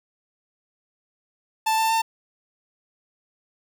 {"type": "tone with pitch steps", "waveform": "45% pulse", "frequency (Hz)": [882, 890.2, 898.5], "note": ["A5", "A5", "A5"], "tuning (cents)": [4, 20, 36], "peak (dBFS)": -19, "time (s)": [1.66, 2.02], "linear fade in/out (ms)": 10, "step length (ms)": 120, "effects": []}